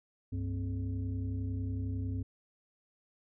sine tone with frequency modulation, 98 Hz, G2, in tune, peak -32 dBFS, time 0.32-2.23 s, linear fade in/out 10 ms, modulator 165 Hz, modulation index 0.85, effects none

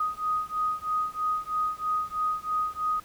sine beating tone pair, 1246 / 1249.1 Hz, D#6 / D#6, +2 / +6 cents, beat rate 3.1 Hz, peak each -29 dBFS, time 0-3 s, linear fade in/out 5 ms, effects pink hiss -52 dBFS RMS until 3.04 s

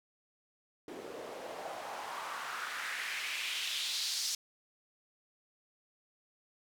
white noise with band-pass filter sweep, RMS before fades -39 dBFS, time 0.88-4.35 s, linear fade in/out 2 ms, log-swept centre 360 to 5300 Hz, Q 2.3, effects none

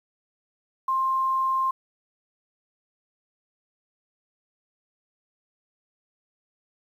sine tone, 1056 Hz, C6, 16 cents sharp, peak -21 dBFS, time 0.88-1.71 s, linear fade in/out 5 ms, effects 9-bit

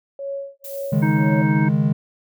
sine tone with tremolo, 554.4 Hz, C#5, in tune, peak -24 dBFS, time 0.19-1.42 s, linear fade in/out 2 ms, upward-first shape sine, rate 1.9 Hz, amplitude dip 100%
violet noise with exponential decay, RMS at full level -34 dBFS, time 0.64-1.84 s, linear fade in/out 5 ms, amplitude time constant 260 ms
triangle chord, C# suspended second, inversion none, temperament equal, 138.59 / 155.56 / 207.7 Hz, C#3 / D#3 / G#3, 0 / 0 / 0 cents, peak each -19 / -17 / -18 dBFS, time 0.92-1.93 s, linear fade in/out 10 ms
harmonic tone, 313.2 Hz, D#4, 11 cents sharp, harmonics 1 / 3 / 5 / 7, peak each -23 / -28 / -30 / -31 dBFS, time 1.02-1.69 s, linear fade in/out 10 ms
effects none

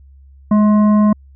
sine tone with frequency modulation, 209 Hz, G#3, 11 cents sharp, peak -8 dBFS, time 0.51-1.13 s, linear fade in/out 5 ms, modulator 848 Hz, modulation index 0.4, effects added 68 Hz sine -40 dBFS peak until 1.35 s

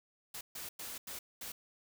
white noise bursts at uneven times, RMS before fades -44 dBFS, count 5, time 0.34-0.41 / 0.55-0.69 / 0.79-0.98 / 1.07-1.19 / 1.41-1.52 s, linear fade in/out 5 ms, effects none

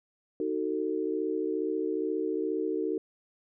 sine chord, D# diminished, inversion none, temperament just, 311.1 / 373.4 / 448 Hz, D#4 / F#4 / A4, 0 / +16 / +31 cents, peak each -32 dBFS, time 0.4-2.98 s, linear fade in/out 2 ms, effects none

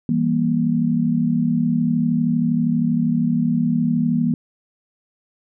sine chord, E diminished, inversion none, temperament just, 164.81 / 197.78 / 237.3 Hz, E3 / G3 / Bb3, 0 / +16 / +31 cents, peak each -21 / -24 / -18 dBFS, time 0.09-4.34 s, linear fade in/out 2 ms, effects none

